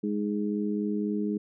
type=harmonic tone; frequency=103.83 Hz; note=G#2; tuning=in tune; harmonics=2 / 3 / 4; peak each=-28 / -32 / -34 dBFS; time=0.03-1.38 s; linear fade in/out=10 ms; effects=none